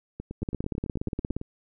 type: two click trains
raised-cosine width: 3 ms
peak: -22 / -16 dBFS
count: 12 / 17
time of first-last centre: 0.2-1.414 / 0.43-1.366 s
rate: 9.06 / 17.1 Hz
effects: none